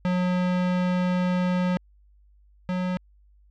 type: tone pair in turn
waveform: square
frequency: 180.9 / 182.26 Hz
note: F#3 / F#3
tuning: -39 / -26 cents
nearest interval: unison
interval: 13 cents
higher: second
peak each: -22 / -25 dBFS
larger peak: first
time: 0.05-1.77 / 2.69-2.97 s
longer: first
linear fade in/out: 0 ms
effects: added 50 Hz sine -54 dBFS peak until 3.5 s + low-pass 3000 Hz 12 dB/octave